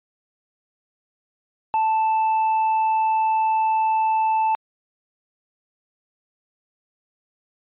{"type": "tone with tanh clipping", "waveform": "triangle", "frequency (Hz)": 880, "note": "A5", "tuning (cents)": 0, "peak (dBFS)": -18, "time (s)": [1.74, 4.55], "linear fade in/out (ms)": 0, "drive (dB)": 8, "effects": ["resampled to 8000 Hz"]}